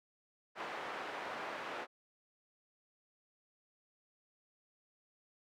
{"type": "band-pass noise", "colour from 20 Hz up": "pink", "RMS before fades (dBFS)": -43, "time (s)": [0.55, 1.87], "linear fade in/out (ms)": 50, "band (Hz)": [550, 1900], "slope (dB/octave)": 12, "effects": []}